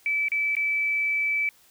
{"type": "tone with dropouts", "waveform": "sine", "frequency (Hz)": 2309, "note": "D7", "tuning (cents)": -30, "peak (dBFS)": -22, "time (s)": [0.06, 1.49], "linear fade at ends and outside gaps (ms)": 1, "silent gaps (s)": [[0.284, 0.318], [0.552, 0.567]], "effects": ["white hiss -58 dBFS RMS until 1.7 s"]}